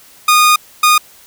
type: tone bursts at uneven times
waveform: sawtooth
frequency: 1229 Hz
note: D#6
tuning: 22 cents flat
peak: -3 dBFS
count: 2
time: 0.28-0.56 / 0.83-0.98 s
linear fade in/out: 5 ms
effects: white hiss -43 dBFS RMS until 1.26 s

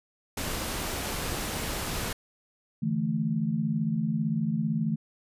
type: noise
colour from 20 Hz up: pink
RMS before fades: -32 dBFS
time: 0.37-2.13 s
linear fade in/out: 5 ms
type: chord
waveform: sine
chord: D suspended second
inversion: none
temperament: equal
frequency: 146.83 / 164.81 / 220 Hz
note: D3 / E3 / A3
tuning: 0 / 0 / 0 cents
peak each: -32 / -29 / -28 dBFS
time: 2.82-4.96 s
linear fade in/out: 10 ms
effects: resampled to 32000 Hz

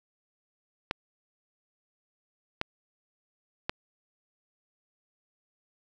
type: clicks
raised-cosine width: 0.3 ms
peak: -12 dBFS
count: 3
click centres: 0.911 / 2.614 / 3.695 s
effects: none

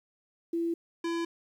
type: tone pair in turn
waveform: sine / square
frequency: 336.1 / 336.1 Hz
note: E4 / E4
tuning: +34 / +34 cents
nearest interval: unison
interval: 0 cents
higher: neither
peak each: -27 / -30 dBFS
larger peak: first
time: 0.53-0.74 / 1.04-1.25 s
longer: neither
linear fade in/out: 5 ms
effects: low-pass 6000 Hz 12 dB/octave + 10-bit

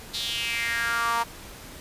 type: tone with high-pass filter sweep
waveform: sawtooth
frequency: 233.1 Hz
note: A#3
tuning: in tune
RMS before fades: -27 dBFS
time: 0.13-1.24 s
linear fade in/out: 20 ms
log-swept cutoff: 4000 to 940 Hz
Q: 4.8
effects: pink hiss -43 dBFS RMS until 1.8 s + resampled to 32000 Hz

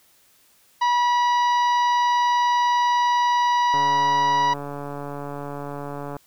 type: harmonic tone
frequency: 970 Hz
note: B5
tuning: 31 cents flat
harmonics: 1 / 2 / 3 / 4 / 5 / 6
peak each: -17 / -29 / -35 / -35 / -39 / -43 dBFS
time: 0.81-4.54 s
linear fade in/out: 10 ms
type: click train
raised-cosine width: 1 ms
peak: -19 dBFS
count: 348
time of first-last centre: 3.74-6.167 s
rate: 143 Hz
effects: white hiss -58 dBFS RMS until 6.26 s

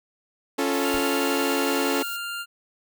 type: chord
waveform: sawtooth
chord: Db augmented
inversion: none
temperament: equal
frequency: 277.2 / 349.2 / 440 Hz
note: Db4 / F4 / A4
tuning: 0 / 0 / 0 cents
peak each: -21 / -25 / -23 dBFS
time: 0.58-2.03 s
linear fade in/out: 10 ms
type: noise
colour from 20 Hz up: violet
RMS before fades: -37 dBFS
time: 0.72-2.17 s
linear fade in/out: 10 ms
type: tone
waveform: 25% pulse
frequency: 1396.9 Hz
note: F6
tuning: in tune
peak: -26 dBFS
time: 0.82-2.46 s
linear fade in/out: 50 ms
type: noise with exponential decay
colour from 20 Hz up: brown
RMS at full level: -30 dBFS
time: 0.94-1.07 s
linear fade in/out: 2 ms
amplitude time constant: 28 ms
effects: none

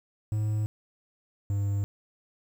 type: tone pair in turn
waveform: triangle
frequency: 107.1 / 100.46 Hz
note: A2 / G2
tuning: -46 / +43 cents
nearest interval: minor second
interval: 111 cents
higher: first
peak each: -23 dBFS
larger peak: neither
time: 0.32-0.66 / 1.5-1.84 s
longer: neither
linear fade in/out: 0 ms
effects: 9-bit

